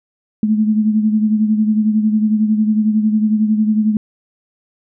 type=beating tone pair; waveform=sine; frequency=213.9 / 224.9 Hz; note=A3 / A3; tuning=-49 / +38 cents; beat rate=11 Hz; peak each=-12 / -20 dBFS; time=0.43-3.97 s; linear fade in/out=2 ms; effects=none